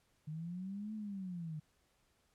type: linear two-way sweep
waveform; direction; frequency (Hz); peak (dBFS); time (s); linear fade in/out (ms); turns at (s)
sine; up then down; 150 to 218.5 to 150; -40; 0.27-1.6; 10; 0.94
effects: pink hiss -75 dBFS RMS until 2.34 s + low-pass 12000 Hz 12 dB/octave